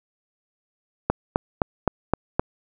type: click train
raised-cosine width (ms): 1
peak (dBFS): -4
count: 6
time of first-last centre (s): 1.1-2.395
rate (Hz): 3.86
effects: none